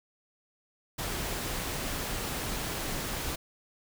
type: noise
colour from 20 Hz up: pink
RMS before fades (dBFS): -34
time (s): 0.98-3.36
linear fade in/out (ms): 10
effects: none